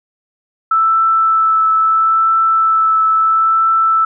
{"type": "tone with vibrato", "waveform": "sine", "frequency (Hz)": 1318.5, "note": "E6", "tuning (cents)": 0, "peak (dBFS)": -9, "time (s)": [0.71, 4.05], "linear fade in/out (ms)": 5, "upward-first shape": "triangle", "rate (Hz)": 0.75, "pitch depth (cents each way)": 13, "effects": []}